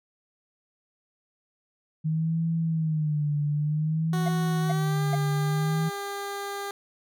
sine tone with vibrato, 155.56 Hz, D#3, in tune, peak -23 dBFS, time 2.04-5.9 s, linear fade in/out 20 ms, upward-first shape sine, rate 0.55 Hz, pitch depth 100 cents each way
15% pulse tone with pitch glide, 369.8 to 400.9 Hz, F#4 to G4, -1 to +39 cents, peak -25 dBFS, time 4.13-6.71 s, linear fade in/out 2 ms, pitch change +140 cents, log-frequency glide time 4.59-5.03 s
triangle tone bursts, 707 Hz, F5, 21 cents sharp, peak -23 dBFS, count 3, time 4.26-5.152 s, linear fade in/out 5 ms, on 24 ms, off 410 ms
effects none

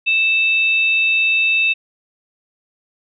sine tone pair together, 2639 / 3718 Hz, E7 / A#7, +1 / -5 cents, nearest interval tritone, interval 594 cents, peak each -13 / -24 dBFS, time 0.06-1.74 s, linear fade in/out 20 ms, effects none

